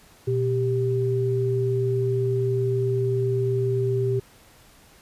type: tone pair together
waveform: sine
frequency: 121.46 / 392 Hz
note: B2 / G4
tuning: -28 / 0 cents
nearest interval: octave + minor sixth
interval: 2028 cents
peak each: -23 dBFS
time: 0.27-4.2 s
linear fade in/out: 10 ms
effects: pink hiss -53 dBFS RMS until 5.01 s + resampled to 32000 Hz